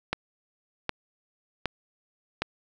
click train, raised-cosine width 0.3 ms, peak -10 dBFS, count 4, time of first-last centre 0.13-2.42 s, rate 1.31 Hz, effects none

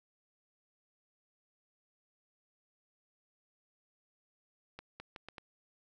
accelerating click train, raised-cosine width 0.3 ms, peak -29 dBFS, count 5, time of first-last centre 4.79-5.382 s, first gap 210 ms, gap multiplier 0.77, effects none

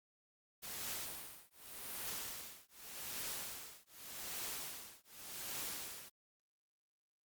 white noise with tremolo, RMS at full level -42 dBFS, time 0.62-6.1 s, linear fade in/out 20 ms, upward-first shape triangle, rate 0.85 Hz, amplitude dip 100%, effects Opus 48 kbps

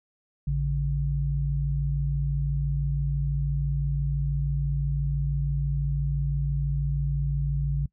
sine tone pair together, 56.41 / 142.4 Hz, A1 / C#3, +44 / +47 cents, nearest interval octave + major third, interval 1603 cents, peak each -27 / -25 dBFS, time 0.47-7.86 s, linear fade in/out 5 ms, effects noise-tail reverb RT60 0.1 s tail -22 dB re dry

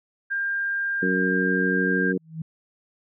sine tone, 1599 Hz, G6, 34 cents sharp, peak -23 dBFS, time 0.3-2.13 s, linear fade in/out 20 ms
harmonic tone, 92.8 Hz, F#2, 6 cents sharp, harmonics 2 / 3 / 4 / 5, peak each -25 / -27 / -28 / -29 dBFS, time 1.02-2.18 s, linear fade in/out 10 ms
sine tone with exponential growth, 160.6 Hz, E3, 45 cents flat, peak -25 dBFS, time 2.17-2.42 s, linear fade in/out 5 ms, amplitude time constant 54 ms
effects none

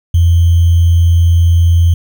sine tone with sample-and-hold, 85 Hz, F2, 46 cents flat, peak -5 dBFS, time 0.14-1.94 s, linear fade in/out 5 ms, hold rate 3150 Hz, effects none

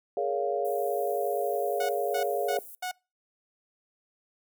sine chord, Bb minor seventh, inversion third, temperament equal with one note detuned, 415.3 / 466.2 / 561.1 / 698.5 Hz, Ab4 / Bb4 / Db5 / F5, 0 / 0 / +21 / 0 cents, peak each -31 / -33 / -31 / -31 dBFS, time 0.17-2.59 s, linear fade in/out 2 ms
pink high-pass noise, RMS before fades -46 dBFS, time 0.65-2.75 s, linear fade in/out 0 ms, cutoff 11000 Hz, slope 24 dB/octave
sawtooth tone bursts, 733 Hz, F#5, 16 cents flat, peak -27 dBFS, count 4, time 1.8-2.914 s, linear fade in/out 5 ms, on 91 ms, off 250 ms
effects noise-tail reverb RT60 0.3 s tail -26 dB re dry

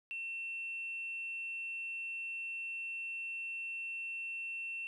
sine tone, 2700 Hz, E7, 41 cents sharp, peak -37 dBFS, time 0.11-4.87 s, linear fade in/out 0 ms, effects tanh soft clip ceiling -34 dBFS + 12-bit

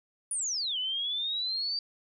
sine exponential two-way sweep, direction down then up, 9956 to 2964 to 4674 Hz, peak -29 dBFS, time 0.31-1.79 s, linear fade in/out 2 ms, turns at 0.78 s, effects none

